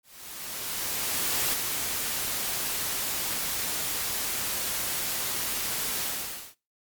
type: noise with ADSR envelope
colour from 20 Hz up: white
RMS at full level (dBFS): -26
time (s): 0.03-6.55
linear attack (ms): 1500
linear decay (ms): 14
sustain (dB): -4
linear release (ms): 490
effects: noise-tail reverb RT60 0.3 s tail -22 dB re dry + Opus 48 kbps